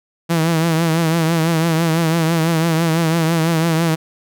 sawtooth tone with vibrato, 163.9 Hz, E3, 10 cents flat, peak -10 dBFS, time 0.29-3.96 s, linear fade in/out 20 ms, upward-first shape triangle, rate 6 Hz, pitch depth 75 cents each way, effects none

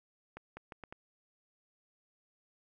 accelerating click train, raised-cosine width 0.5 ms, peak -30 dBFS, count 5, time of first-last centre 0.37-0.925 s, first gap 200 ms, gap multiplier 0.76, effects none

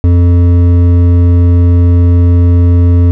triangle tone with hard clipping, 87.31 Hz, F2, in tune, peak -5 dBFS, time 0.04-3.11 s, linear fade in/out 0 ms, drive 13 dB, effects none

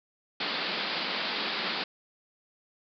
white band-pass noise, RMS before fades -32 dBFS, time 0.4-1.84 s, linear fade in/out 5 ms, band 160 to 4800 Hz, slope 96 dB/octave, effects none

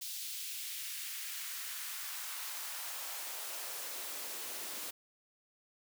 white noise with high-pass filter sweep, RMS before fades -42 dBFS, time 0.01-4.91 s, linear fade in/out 10 ms, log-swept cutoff 3700 to 260 Hz, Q 1.2, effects none

